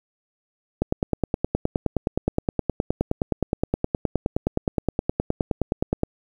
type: click train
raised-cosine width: 2 ms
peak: -7 dBFS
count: 51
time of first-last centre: 0.82-6.034 s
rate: 9.59 Hz
effects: 8-bit